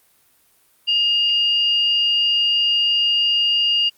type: tone pair together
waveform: sine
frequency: 2837 / 4777 Hz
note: F7 / D8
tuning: +27 / +29 cents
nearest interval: major sixth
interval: 902 cents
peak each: -15 / -26 dBFS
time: 0.87-3.9 s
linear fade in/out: 20 ms
effects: white hiss -58 dBFS RMS until 3.97 s + Opus 32 kbps